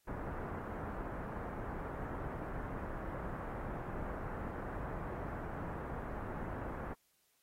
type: low-pass noise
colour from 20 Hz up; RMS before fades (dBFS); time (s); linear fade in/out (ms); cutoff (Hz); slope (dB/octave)
pink; -42; 0.07-6.94; 10; 1500; 24
effects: white hiss -75 dBFS RMS until 7.42 s + AAC 48 kbps